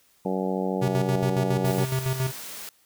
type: harmonic tone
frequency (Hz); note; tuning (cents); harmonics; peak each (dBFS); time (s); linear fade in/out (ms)
94; F#2; +28; 2 / 3 / 4 / 5 / 6 / 7 / 8 / 9; -28 / -33 / -32 / -31 / -34 / -37 / -37 / -36; 0.25-1.84; 5
type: tone with tremolo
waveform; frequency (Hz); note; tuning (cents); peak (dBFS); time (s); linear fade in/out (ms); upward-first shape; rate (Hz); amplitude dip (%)
square; 130.81; C3; 0; -23; 0.81-2.32; 20; square; 7.2; 60
type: high-pass noise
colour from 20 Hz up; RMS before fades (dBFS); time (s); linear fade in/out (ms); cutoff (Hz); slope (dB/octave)
white; -38; 1.65-2.69; 0; 120; 48
effects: white hiss -62 dBFS RMS until 2.85 s